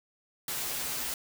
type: noise with comb filter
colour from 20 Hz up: white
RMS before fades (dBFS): -34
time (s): 0.48-1.14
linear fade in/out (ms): 2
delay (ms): 10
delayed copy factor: -1
effects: none